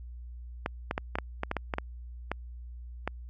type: clicks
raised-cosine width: 0.5 ms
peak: -14 dBFS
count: 12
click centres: 0.661 / 0.911 / 0.979 / 1.155 / 1.186 / 1.434 / 1.514 / 1.567 / 1.738 / 1.784 / 2.316 / 3.076 s
effects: added 60 Hz sine -40 dBFS peak until 3.29 s + MP3 96 kbps